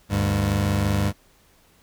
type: tone pair together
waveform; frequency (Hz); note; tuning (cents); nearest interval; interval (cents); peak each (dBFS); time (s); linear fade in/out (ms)
25% pulse; 74.8 / 100.51; D2 / G2; +32 / +44; perfect fourth; 512; -22 / -17; 0.09-1.13; 50
effects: pink hiss -58 dBFS RMS until 1.82 s